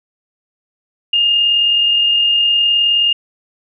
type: tone with amplitude modulation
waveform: sine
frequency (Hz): 2828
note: F7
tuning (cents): +21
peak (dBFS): -9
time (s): 1.13-3.13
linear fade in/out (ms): 5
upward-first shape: sine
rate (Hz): 39.3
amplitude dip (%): 25
effects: none